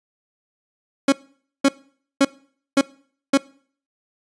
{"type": "tone bursts", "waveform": "30% pulse", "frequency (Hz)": 275.3, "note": "C#4", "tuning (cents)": -12, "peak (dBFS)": -9, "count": 5, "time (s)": [1.08, 3.375], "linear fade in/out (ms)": 5, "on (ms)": 43, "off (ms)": 520, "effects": ["noise-tail reverb RT60 0.5 s tail -22 dB re dry", "resampled to 22050 Hz"]}